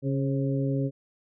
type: harmonic tone with a mistuned harmonic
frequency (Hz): 137.4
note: C#3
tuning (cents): -15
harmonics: 1 / 2 / 3 / 4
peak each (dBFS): -26 / -29 / -34 / -35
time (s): 0.02-0.91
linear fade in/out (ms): 50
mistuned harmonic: 4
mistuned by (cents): -34
effects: none